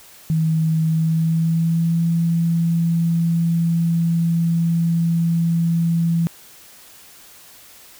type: tone with pitch glide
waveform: sine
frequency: 160 to 167.37 Hz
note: D#3 to E3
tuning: +49 to +27 cents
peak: -15 dBFS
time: 0.3-6.27 s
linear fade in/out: 0 ms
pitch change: +78 cents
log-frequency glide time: 0.85-2.02 s
effects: white hiss -45 dBFS RMS until 7.99 s